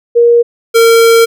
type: tone pair in turn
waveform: sine / square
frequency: 472.4 / 458.7 Hz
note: A#4 / A#4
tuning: +23 / -28 cents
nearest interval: minor second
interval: 51 cents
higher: first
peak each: -3 / -4 dBFS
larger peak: first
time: 0.15-0.43 / 0.74-1.26 s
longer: second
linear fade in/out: 20 ms
effects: none